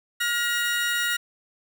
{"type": "tone pair together", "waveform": "30% pulse", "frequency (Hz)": [1424.1, 1901], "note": ["F6", "A#6"], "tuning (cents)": [33, 33], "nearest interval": "perfect fourth", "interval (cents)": 500, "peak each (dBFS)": -23, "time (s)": [0.2, 1.17], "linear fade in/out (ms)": 10, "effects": []}